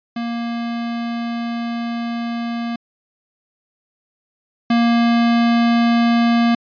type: tone pair in turn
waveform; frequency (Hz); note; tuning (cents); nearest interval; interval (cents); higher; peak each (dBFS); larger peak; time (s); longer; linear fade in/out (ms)
square; 234.3 / 234.3; A#3 / A#3; +9 / +9; unison; 0; neither; -22 / -13; second; 0.16-2.76 / 4.7-6.55; first; 5
effects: resampled to 11025 Hz